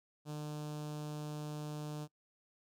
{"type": "tone with notch filter", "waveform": "sawtooth", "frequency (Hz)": 150, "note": "D3", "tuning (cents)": 37, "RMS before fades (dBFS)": -42, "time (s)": [0.25, 2.08], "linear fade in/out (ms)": 50, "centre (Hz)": 2000, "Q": 1, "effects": ["noise-tail reverb RT60 0.1 s tail -23 dB re dry", "low-pass 12000 Hz 12 dB/octave"]}